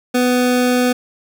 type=tone; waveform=25% pulse; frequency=248.8 Hz; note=B3; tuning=13 cents sharp; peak=-9 dBFS; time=0.14-0.93 s; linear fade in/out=10 ms; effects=none